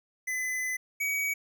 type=tone pair in turn; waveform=square; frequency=2018 / 2265 Hz; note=B6 / C#7; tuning=+37 / +37 cents; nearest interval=major second; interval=200 cents; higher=second; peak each=-30 / -28 dBFS; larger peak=second; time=0.27-0.77 / 1-1.34 s; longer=first; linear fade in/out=10 ms; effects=none